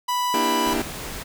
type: tone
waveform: 45% pulse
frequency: 987.8 Hz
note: B5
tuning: in tune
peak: -21 dBFS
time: 0.08-0.74 s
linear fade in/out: 10 ms
type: chord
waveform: sawtooth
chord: E half-diminished seventh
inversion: second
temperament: just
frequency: 237.3 / 296.7 / 329.6 / 395.6 Hz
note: Bb3 / D4 / E4 / G4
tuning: +31 / +18 / 0 / +16 cents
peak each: -24 dBFS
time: 0.34-0.82 s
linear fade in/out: 2 ms
type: noise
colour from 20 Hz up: pink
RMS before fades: -33 dBFS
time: 0.65-1.24 s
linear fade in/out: 20 ms
effects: none